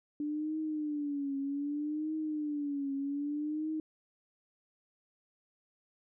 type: tone with vibrato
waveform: sine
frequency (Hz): 293.7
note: D4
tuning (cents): 0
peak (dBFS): -32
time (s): 0.2-3.8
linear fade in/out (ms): 2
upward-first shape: triangle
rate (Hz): 0.64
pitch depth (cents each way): 120
effects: none